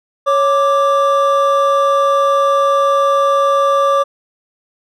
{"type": "tone pair together", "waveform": "triangle", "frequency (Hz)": [554.8, 1174.7], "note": ["C#5", "D6"], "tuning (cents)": [1, 0], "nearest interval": "octave + minor second", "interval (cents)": 1299, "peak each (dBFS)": -11, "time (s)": [0.26, 4.04], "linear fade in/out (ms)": 20, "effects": []}